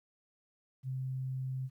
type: tone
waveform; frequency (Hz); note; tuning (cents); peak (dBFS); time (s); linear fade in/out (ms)
sine; 130.81; C3; 0; -34; 0.83-1.7; 50
effects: 12-bit

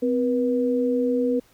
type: tone pair together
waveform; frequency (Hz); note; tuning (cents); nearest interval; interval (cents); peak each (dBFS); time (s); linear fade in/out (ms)
sine; 256.7 / 484.2; C4 / B4; -33 / -34; major seventh; 1099; -22; 0.02-1.4; 10
effects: pink hiss -58 dBFS RMS until 1.53 s

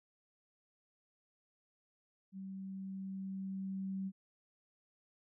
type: tone with level ramp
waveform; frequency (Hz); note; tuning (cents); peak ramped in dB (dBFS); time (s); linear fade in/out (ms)
sine; 192.1; G3; -35; -43 to -36; 2.32-4.12; 50
effects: none

